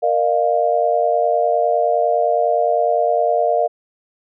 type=chord; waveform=sine; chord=Bb suspended fourth; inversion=none; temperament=equal with one note detuned; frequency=466.2 / 608.7 / 698.5 Hz; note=Bb4 / Eb5 / F5; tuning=0 / -38 / 0 cents; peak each=-20 / -18 / -17 dBFS; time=0.02-3.68 s; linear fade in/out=20 ms; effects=none